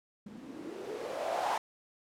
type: noise with low-pass filter sweep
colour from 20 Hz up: violet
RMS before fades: -37 dBFS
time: 0.26-1.58 s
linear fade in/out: 5 ms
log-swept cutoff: 210 to 880 Hz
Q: 5
effects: none